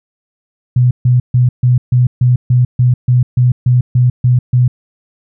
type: tone bursts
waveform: sine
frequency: 124.4 Hz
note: B2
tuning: 13 cents sharp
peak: -6 dBFS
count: 14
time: 0.76-4.68 s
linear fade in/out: 5 ms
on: 150 ms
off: 140 ms
effects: none